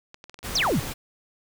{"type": "clicks", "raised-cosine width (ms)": 0.2, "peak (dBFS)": -25, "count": 9, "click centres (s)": [0.144, 0.241, 0.296, 0.343, 0.39, 0.43, 0.508, 0.636, 0.672]}
{"type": "noise", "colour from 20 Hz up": "pink", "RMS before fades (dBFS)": -33, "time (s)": [0.43, 0.94], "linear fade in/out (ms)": 20}
{"type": "exponential sweep", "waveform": "sine", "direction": "down", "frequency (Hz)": [6610, 109.2], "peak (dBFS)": -20, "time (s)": [0.55, 0.8], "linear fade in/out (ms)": 5}
{"effects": []}